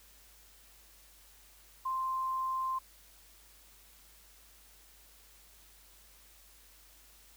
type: tone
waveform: sine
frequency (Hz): 1046.5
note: C6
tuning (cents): 0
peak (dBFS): -31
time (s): 1.85-2.79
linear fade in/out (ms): 10
effects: added 50 Hz sine -63 dBFS peak until 7.36 s + white hiss -60 dBFS RMS until 7.36 s